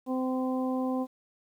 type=harmonic tone; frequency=257.8 Hz; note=C4; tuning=26 cents flat; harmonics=1 / 2 / 3 / 4; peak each=-28 / -34 / -38 / -40 dBFS; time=0.06-1.07 s; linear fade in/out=50 ms; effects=10-bit